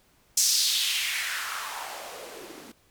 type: noise with band-pass filter sweep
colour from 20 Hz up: blue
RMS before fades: -29 dBFS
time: 0.37-2.72 s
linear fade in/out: 5 ms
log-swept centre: 6300 to 250 Hz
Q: 2.6
effects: pink hiss -63 dBFS RMS until 2.9 s